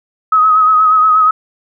sine tone with vibrato, 1269 Hz, D#6, 34 cents sharp, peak -6 dBFS, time 0.32-1.31 s, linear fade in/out 5 ms, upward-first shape triangle, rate 8.4 Hz, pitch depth 42 cents each way, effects none

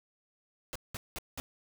pink noise bursts, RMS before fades -39 dBFS, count 4, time 0.73-1.4 s, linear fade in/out 0 ms, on 25 ms, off 190 ms, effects none

